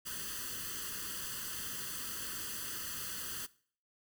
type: noise with comb filter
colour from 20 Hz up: white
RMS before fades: -41 dBFS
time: 0.05-3.47 s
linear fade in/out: 20 ms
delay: 0.65 ms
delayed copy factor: +0.9
effects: noise-tail reverb RT60 0.5 s tail -20 dB re dry